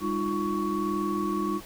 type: tone cluster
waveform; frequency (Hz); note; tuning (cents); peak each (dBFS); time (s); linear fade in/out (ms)
sine; 201.5 / 308.3 / 349.7 / 1119; G3 / D#4 / F4 / C#6; +48 / -16 / +2 / +16; -31; 0-1.61; 50
effects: pink hiss -46 dBFS RMS until 1.65 s